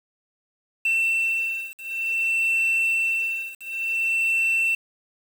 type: beating tone pair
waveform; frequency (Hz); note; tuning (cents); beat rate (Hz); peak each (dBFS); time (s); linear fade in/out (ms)
sine; 2687 / 2687.55; E7 / E7; +33 / +33; 0.55; -22; 0.85-4.75; 5
effects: tanh soft clip ceiling -18 dBFS + 7-bit